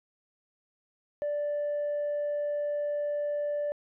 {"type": "tone", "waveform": "sine", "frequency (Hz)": 586, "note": "D5", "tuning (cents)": -4, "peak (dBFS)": -26, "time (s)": [1.22, 3.72], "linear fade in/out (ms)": 0, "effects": ["tanh soft clip ceiling -26 dBFS"]}